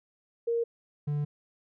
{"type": "tone pair in turn", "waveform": ["sine", "triangle"], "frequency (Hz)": [466.2, 146.84], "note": ["A#4", "D3"], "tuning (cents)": [0, 0], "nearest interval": "octave + minor sixth", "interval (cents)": 2000, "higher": "first", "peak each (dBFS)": -25, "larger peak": "neither", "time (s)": [[0.47, 0.64], [1.07, 1.25]], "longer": "second", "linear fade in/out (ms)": 10, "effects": []}